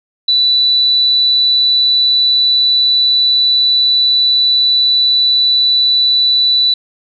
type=tone; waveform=sine; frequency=3968 Hz; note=B7; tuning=7 cents sharp; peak=-8 dBFS; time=0.28-6.74 s; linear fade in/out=5 ms; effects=none